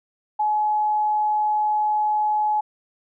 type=tone; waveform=sine; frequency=848 Hz; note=G#5; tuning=36 cents sharp; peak=-18 dBFS; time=0.39-2.61 s; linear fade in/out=10 ms; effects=none